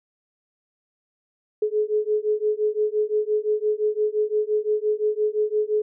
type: beating tone pair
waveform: sine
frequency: 422.4 / 428.2 Hz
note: G#4 / A4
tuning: +29 / -47 cents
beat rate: 5.8 Hz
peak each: -23 dBFS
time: 1.62-5.82 s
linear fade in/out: 5 ms
effects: none